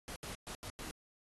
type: noise bursts at uneven times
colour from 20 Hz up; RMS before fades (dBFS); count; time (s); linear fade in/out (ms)
pink; -45; 5; 0.08-0.16 / 0.23-0.35 / 0.47-0.55 / 0.63-0.7 / 0.79-0.91; 0
effects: AAC 32 kbps